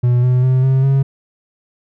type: tone with pitch steps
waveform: triangle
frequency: 122.5 / 125.8 / 129.19 / 132.66 / 136.24 Hz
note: B2 / B2 / C3 / C3 / C#3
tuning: -14 / +32 / -22 / +24 / -30 cents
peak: -8 dBFS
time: 0.03-1.03 s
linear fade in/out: 10 ms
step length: 200 ms
effects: none